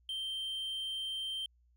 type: tone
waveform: triangle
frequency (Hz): 3136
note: G7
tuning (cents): 0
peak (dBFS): -34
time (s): 0.09-1.46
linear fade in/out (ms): 2
effects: added 60 Hz sine -65 dBFS peak until 1.76 s